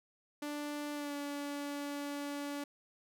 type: tone with pitch glide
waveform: sawtooth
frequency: 293.7 to 286.8 Hz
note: D4 to D4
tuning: 0 to -41 cents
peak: -34 dBFS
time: 0.42-2.64 s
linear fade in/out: 5 ms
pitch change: -41 cents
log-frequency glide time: 0.94-1.14 s
effects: none